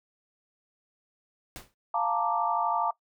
pink noise with exponential decay, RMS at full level -38 dBFS, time 1.56-1.74 s, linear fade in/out 0 ms, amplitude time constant 37 ms
sine chord, Bb major seventh, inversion second, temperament equal, 698.5 / 880 / 932.3 / 1174.7 Hz, F5 / A5 / Bb5 / D6, 0 / 0 / 0 / 0 cents, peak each -31 / -30 / -30 / -30 dBFS, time 1.94-2.91 s, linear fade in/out 5 ms
effects noise-tail reverb RT60 0.1 s tail -19 dB re dry

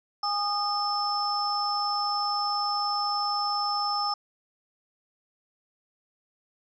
sine tone cluster, 817 / 1230 / 5280 Hz, G#5 / D#6 / E8, -29 / -20 / +2 cents, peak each -29 dBFS, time 0.23-4.14 s, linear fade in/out 5 ms, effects tanh soft clip ceiling -15 dBFS

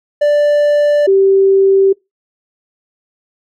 triangle / sine tone pair in turn, 587.3 / 388.7 Hz, D5 / G4, 0 / -15 cents, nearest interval perfect fifth, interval 715 cents, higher first, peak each -6 dBFS, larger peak neither, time 0.21-1.07 / 1.07-1.93 s, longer neither, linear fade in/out 10 ms, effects noise-tail reverb RT60 0.2 s tail -25 dB re dry

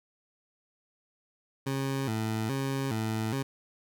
20% pulse tone with vibrato, 122.4 Hz, B2, 15 cents flat, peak -24 dBFS, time 1.66-3.43 s, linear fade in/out 10 ms, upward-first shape square, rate 1.2 Hz, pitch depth 180 cents each way, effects none

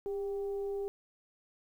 sine tone with frequency modulation, 400.2 Hz, G4, 36 cents sharp, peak -33 dBFS, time 0.06-0.88 s, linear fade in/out 0 ms, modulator 382 Hz, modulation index 0.3, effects 11-bit

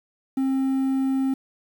triangle tone with quantisation, 266.6 Hz, C4, 33 cents sharp, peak -18 dBFS, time 0.37-1.34 s, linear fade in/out 5 ms, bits 8, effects none

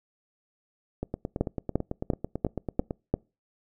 two click trains, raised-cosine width 2 ms, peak -10 / -17 dBFS, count 6 / 18, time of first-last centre 1.41-3.14 / 1.03-2.908 s, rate 2.89 / 9.05 Hz, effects noise-tail reverb RT60 0.3 s tail -26 dB re dry

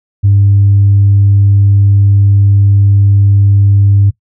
sine tone, 100 Hz, G2, 35 cents sharp, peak -3 dBFS, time 0.23-4.11 s, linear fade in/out 20 ms, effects noise-tail reverb RT60 0.1 s tail -18 dB re dry + tanh soft clip ceiling 0 dBFS

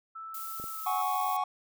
sine tone with pitch glide, 1318.5 to 1293.6 Hz, E6 to E6, 0 to -33 cents, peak -39 dBFS, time 0.15-1.02 s, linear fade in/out 10 ms, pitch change -33 cents, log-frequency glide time 0.69-0.83 s
violet noise, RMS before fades -41 dBFS, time 0.34-1.37 s, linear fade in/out 5 ms
clicks, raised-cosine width 2 ms, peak -32 dBFS, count 2, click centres 0.599 / 0.641 s
triangle chord, F# suspended second, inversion none, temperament equal, 740 / 830.6 / 1108.7 Hz, F#5 / G#5 / C#6, 0 / 0 / 0 cents, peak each -30 / -31 / -29 dBFS, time 0.86-1.44 s, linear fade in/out 5 ms
effects none

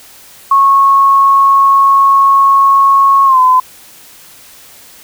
sine tone with pitch glide, 1098 to 1018.6 Hz, C#6 to C6, -17 to -47 cents, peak -4 dBFS, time 0.51-3.6 s, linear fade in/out 5 ms, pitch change -130 cents, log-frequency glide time 3.25-3.39 s, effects white hiss -38 dBFS RMS until 5.03 s

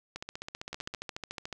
two click trains, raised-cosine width 0.2 ms, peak -21 / -20 dBFS, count 13 / 12, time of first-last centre 0.16-0.939 / 0.73-1.527 s, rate 15.4 / 13.8 Hz, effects none

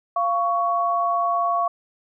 sine tone pair together, 693 / 1116.1 Hz, F5 / C#6, -14 / +11 cents, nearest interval minor sixth, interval 825 cents, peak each -22 / -21 dBFS, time 0.16-1.68 s, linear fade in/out 5 ms, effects none

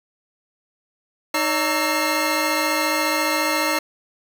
25% pulse tone cluster, 310.2 / 566 / 916 / 1322 / 2132 Hz, D#4 / C#5 / A#5 / E6 / C7, -5 / +36 / -31 / +5 / +32 cents, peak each -22 dBFS, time 1.34-3.79 s, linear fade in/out 5 ms, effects none

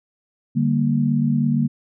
sine chord, G minor, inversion second, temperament equal, 146.83 / 196 / 233.1 Hz, D3 / G3 / Bb3, 0 / 0 / 0 cents, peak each -20 / -24 / -19 dBFS, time 0.55-1.68 s, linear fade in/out 20 ms, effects none

